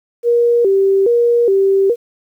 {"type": "tone with vibrato", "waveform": "sine", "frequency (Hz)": 430, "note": "A4", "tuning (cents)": -40, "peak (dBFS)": -9, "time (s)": [0.23, 1.96], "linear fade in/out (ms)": 50, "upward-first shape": "square", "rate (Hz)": 1.2, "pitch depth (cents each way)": 170, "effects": ["8-bit"]}